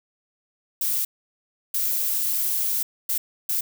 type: noise bursts at uneven times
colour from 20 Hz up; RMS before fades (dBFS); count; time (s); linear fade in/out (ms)
violet; -24; 4; 0.81-1.05 / 1.74-2.83 / 3.09-3.18 / 3.49-3.61; 5
effects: none